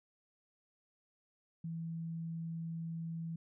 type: tone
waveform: sine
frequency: 164.81 Hz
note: E3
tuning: in tune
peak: -38 dBFS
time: 1.64-3.36 s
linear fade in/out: 5 ms
effects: none